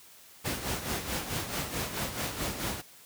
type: noise with tremolo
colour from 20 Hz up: pink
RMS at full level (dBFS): -31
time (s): 0.44-2.82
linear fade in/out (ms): 20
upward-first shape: sine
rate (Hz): 4.6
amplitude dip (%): 60
effects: white hiss -54 dBFS RMS until 3.05 s + high-pass 60 Hz 12 dB/octave